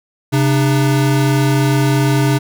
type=tone pair together; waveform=square; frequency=134.33 / 300 Hz; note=C3 / D4; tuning=+46 / +37 cents; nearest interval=octave + major second; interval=1391 cents; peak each=-13 / -18 dBFS; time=0.32-2.39 s; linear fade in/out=20 ms; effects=none